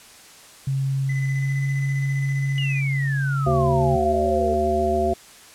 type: tone with pitch glide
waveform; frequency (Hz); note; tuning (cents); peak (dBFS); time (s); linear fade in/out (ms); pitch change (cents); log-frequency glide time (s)
sine; 135.5 to 137.55; C#3 to C#3; -39 to -13; -20; 0.67-3.96; 5; +26; 1.27-1.59
type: tone with tremolo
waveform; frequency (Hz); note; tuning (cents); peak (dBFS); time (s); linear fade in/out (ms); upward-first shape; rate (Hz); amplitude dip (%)
triangle; 2013; B6; +33; -29; 1.09-2.81; 5; square; 15; 45
type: exponential sweep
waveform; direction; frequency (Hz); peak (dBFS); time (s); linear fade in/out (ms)
sine; down; 2935 to 440; -27; 2.58-4.54; 0
type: harmonic tone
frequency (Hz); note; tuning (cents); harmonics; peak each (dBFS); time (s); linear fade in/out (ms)
75.6; D#2; -49; 1 / 3 / 5 / 7 / 9; -27 / -28 / -23 / -31 / -21; 3.46-5.14; 10
effects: white hiss -46 dBFS RMS until 5.54 s + low-pass 10000 Hz 12 dB/octave